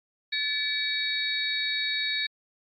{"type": "tone cluster", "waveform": "sine", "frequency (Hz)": [1738, 2288, 3790, 4396], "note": ["A6", "D7", "A#7", "C#8"], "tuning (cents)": [-22, -46, 28, -15], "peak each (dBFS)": [-32, -32, -29, -33], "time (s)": [0.32, 2.27], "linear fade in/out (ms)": 10, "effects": ["MP3 48 kbps"]}